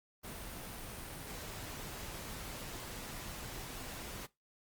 pink noise, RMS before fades -45 dBFS, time 0.23-4.27 s, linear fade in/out 20 ms, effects noise-tail reverb RT60 0.2 s tail -20 dB re dry + Opus 32 kbps

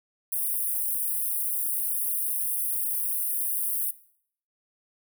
white high-pass noise, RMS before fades -28 dBFS, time 0.32-3.91 s, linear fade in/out 5 ms, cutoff 9100 Hz, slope 96 dB/octave, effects noise-tail reverb RT60 0.6 s tail -18 dB re dry

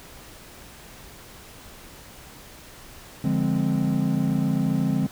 triangle chord, D half-diminished seventh, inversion none, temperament equal, 146.83 / 174.61 / 207.7 / 261.6 Hz, D3 / F3 / Ab3 / C4, 0 / 0 / 0 / 0 cents, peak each -24 dBFS, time 3.24-5.07 s, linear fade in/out 5 ms, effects pink hiss -45 dBFS RMS until 5.11 s

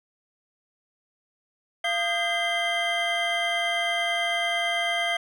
triangle tone cluster, 689 / 1232 / 1594 / 2058 / 3166 Hz, F5 / D#6 / G6 / C7 / G7, -24 / -17 / +28 / -29 / +17 cents, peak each -26 / -35 / -32 / -26 / -28 dBFS, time 1.84-5.17 s, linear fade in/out 5 ms, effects none

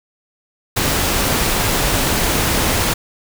pink noise, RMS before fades -17 dBFS, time 0.76-2.94 s, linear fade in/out 10 ms, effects none

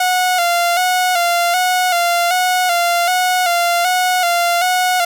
sawtooth tone with vibrato, 712 Hz, F5, 33 cents sharp, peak -9 dBFS, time 0-5.05 s, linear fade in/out 5 ms, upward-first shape square, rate 1.3 Hz, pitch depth 48 cents each way, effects none

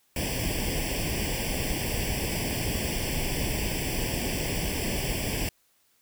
pink noise with comb filter, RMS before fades -29 dBFS, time 0.16-5.49 s, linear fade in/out 2 ms, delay 0.38 ms, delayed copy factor +1, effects white hiss -67 dBFS RMS until 6.01 s

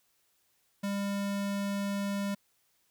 square tone, 200 Hz, G3, 35 cents sharp, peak -31 dBFS, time 0.83-2.35 s, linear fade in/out 10 ms, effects white hiss -72 dBFS RMS until 2.9 s

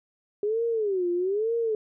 sine tone with vibrato, 403.3 Hz, G4, 49 cents sharp, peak -23 dBFS, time 0.43-1.75 s, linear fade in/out 2 ms, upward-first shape sine, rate 1.1 Hz, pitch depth 250 cents each way, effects none

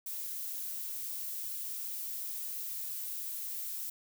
violet noise, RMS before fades -39 dBFS, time 0.06-3.9 s, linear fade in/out 5 ms, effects none

